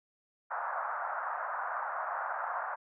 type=band-pass noise; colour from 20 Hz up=white; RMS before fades=-36 dBFS; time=0.5-2.76 s; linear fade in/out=20 ms; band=640 to 1500 Hz; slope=48 dB/octave; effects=none